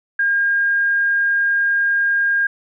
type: tone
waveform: sine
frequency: 1615 Hz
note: G#6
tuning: 49 cents flat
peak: -14 dBFS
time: 0.19-2.47 s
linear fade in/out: 5 ms
effects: none